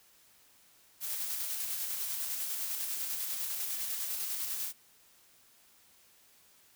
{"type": "noise with tremolo", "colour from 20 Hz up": "blue", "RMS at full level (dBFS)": -35, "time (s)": [1, 4.73], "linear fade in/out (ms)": 50, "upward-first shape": "square", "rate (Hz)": 10, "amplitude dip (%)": 25, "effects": ["white hiss -63 dBFS RMS until 6.75 s"]}